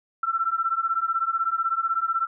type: beating tone pair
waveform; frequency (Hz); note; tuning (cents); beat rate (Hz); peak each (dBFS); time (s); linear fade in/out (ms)
sine; 1335 / 1351; E6 / E6; +22 / +42; 16; -25; 0.23-2.27; 5
effects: none